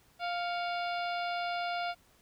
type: harmonic tone with a mistuned harmonic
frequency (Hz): 699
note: F5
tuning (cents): +1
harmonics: 1 / 2 / 3 / 4 / 5 / 6 / 7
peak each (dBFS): -33 / -39 / -43 / -45 / -47 / -49 / -50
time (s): 0.19-1.95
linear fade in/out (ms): 50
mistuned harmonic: 3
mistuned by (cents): +110
effects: pink hiss -65 dBFS RMS until 2.21 s